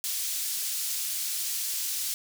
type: high-pass noise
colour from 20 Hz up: pink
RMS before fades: -31 dBFS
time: 0.04-2.14 s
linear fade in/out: 0 ms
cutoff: 5200 Hz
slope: 12 dB/octave
effects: none